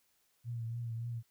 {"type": "tone with vibrato", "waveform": "sine", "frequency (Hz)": 116.54, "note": "A#2", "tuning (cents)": 0, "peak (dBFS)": -36, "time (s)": [0.44, 1.23], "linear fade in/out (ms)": 50, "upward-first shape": "triangle", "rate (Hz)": 3.5, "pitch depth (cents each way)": 50, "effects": ["white hiss -74 dBFS RMS until 1.3 s"]}